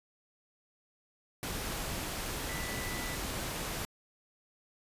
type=tone in noise; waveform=sine; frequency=1980 Hz; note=B6; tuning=4 cents sharp; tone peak=-42 dBFS; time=2.49-3.15 s; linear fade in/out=0 ms; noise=pink; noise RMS=-37 dBFS; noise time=1.43-3.85 s; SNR=-8 dB; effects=resampled to 32000 Hz